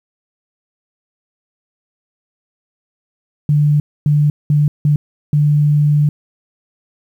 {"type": "tone bursts at uneven times", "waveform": "sine", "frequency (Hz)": 147.8, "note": "D3", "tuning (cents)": 11, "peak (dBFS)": -9, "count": 5, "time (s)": [[3.49, 3.8], [4.06, 4.3], [4.5, 4.68], [4.85, 4.96], [5.33, 6.09]], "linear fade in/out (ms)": 2, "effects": ["8-bit"]}